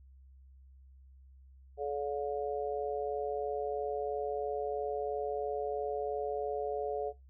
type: harmonic tone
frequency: 143 Hz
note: D3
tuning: 46 cents flat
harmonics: 3 / 4 / 5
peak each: -35 / -38 / -39 dBFS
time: 1.77-7.13 s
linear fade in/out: 50 ms
effects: noise-tail reverb RT60 0.2 s tail -20 dB re dry + added 66 Hz sine -54 dBFS peak until 7.29 s